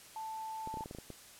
sine tone, 880 Hz, A5, in tune, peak -39 dBFS, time 0.16-0.84 s, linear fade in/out 2 ms
clicks, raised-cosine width 2 ms, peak -31 dBFS, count 9, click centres 0.674 / 0.741 / 0.772 / 0.808 / 0.859 / 0.911 / 0.949 / 0.986 / 1.103 s
effects white hiss -55 dBFS RMS until 1.39 s + low-pass 12000 Hz 12 dB/octave

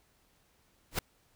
pink noise with exponential growth, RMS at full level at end -24 dBFS, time 0.91-0.99 s, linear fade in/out 5 ms, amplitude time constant 17 ms, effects pink hiss -69 dBFS RMS until 1.35 s

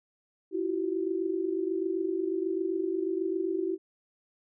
sine tone cluster, 330.7 / 352.1 / 378.7 Hz, E4 / F4 / F#4, +6 / +14 / +40 cents, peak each -31 / -37 / -30 dBFS, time 0.51-3.78 s, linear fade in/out 50 ms, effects none

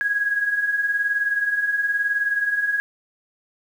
sine beating tone pair, 1637 / 1656 Hz, G#6 / G#6, -25 / -5 cents, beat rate 19 Hz, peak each -27 / -20 dBFS, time 0.01-2.8 s, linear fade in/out 0 ms, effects 8-bit

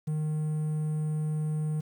triangle tone with quantisation, 153.9 Hz, D#3, 19 cents flat, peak -25 dBFS, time 0.07-1.81 s, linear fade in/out 10 ms, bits 9, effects none

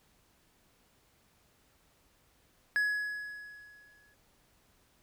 triangle tone with exponential decay, 1683 Hz, G#6, 23 cents sharp, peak -23 dBFS, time 2.76-4.14 s, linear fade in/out 0 ms, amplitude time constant 300 ms, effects pink hiss -68 dBFS RMS until 5.02 s

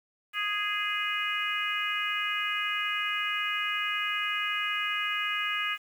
harmonic tone, 414.6 Hz, G#4, 3 cents flat, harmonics 3 / 4 / 5 / 6 / 7, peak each -34 / -34 / -34 / -34 / -34 dBFS, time 0.33-5.78 s, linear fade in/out 50 ms, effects 9-bit

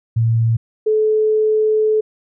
sine tone pair in turn, 114.3 / 432 Hz, A#2 / A4, -34 / -32 cents, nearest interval octave + major seventh, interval 2302 cents, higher second, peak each -12 dBFS, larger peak neither, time 0.16-0.57 / 0.86-2.01 s, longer second, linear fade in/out 10 ms, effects none

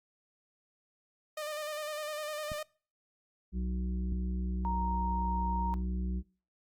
sawtooth tone with vibrato, 605 Hz, D#5, 49 cents flat, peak -32 dBFS, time 1.37-2.63 s, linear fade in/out 5 ms, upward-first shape square, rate 9.9 Hz, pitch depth 30 cents each way
clicks, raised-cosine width 5 ms, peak -28 dBFS, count 2, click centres 2.518 / 4.124 s
harmonic tone, 61.74 Hz, B1, in tune, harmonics 1 / 3 / 5 / 6, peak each -32 / -36 / -50 / -51 dBFS, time 3.52-6.23 s, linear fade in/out 50 ms
sine tone, 932.3 Hz, A#5, in tune, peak -32 dBFS, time 4.65-5.74 s, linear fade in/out 0 ms
effects noise-tail reverb RT60 0.4 s tail -24 dB re dry + Opus 48 kbps

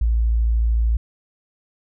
sine tone, 56.7 Hz, A#1, 47 cents flat, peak -15 dBFS, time 0.01-0.97 s, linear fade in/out 5 ms, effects none

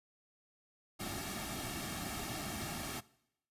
pink noise with comb filter, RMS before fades -41 dBFS, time 0.99-3.01 s, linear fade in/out 20 ms, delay 2 ms, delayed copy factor -0.7, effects noise-tail reverb RT60 0.8 s tail -21 dB re dry + resampled to 32000 Hz

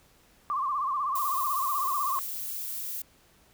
sine tone with vibrato, 1118 Hz, C#6, 14 cents sharp, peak -26 dBFS, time 0.5-2.19 s, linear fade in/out 0 ms, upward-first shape sine, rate 16 Hz, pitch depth 120 cents each way
violet noise, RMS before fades -35 dBFS, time 1.15-3.02 s, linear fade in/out 5 ms
effects pink hiss -61 dBFS RMS until 3.53 s

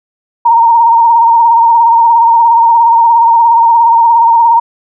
sine tone with vibrato, 927 Hz, A#5, 10 cents flat, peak -3 dBFS, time 0.45-4.6 s, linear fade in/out 10 ms, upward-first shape sine, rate 17 Hz, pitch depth 41 cents each way, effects none

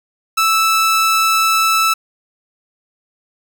sawtooth tone, 1315 Hz, E6, 5 cents flat, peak -8 dBFS, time 0.37-1.94 s, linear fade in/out 10 ms, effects none

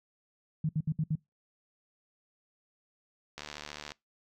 sine tone bursts, 155.56 Hz, D#3, in tune, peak -26 dBFS, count 5, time 0.64-1.155 s, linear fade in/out 5 ms, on 51 ms, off 65 ms
click train, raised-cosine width 0.2 ms, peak -23 dBFS, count 41, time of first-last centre 3.38-3.919 s, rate 74.2 Hz
effects noise-tail reverb RT60 0.2 s tail -24 dB re dry

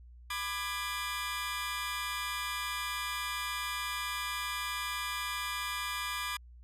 20% pulse chord, G# diminished, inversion first, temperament just, 996.7 / 1196.1 / 1661.2 Hz, B5 / D6 / G#6, +16 / +31 / 0 cents, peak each -35 / -32 / -35 dBFS, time 0.3-6.37 s, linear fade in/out 5 ms, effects added 60 Hz sine -50 dBFS peak until 6.63 s + resampled to 32000 Hz

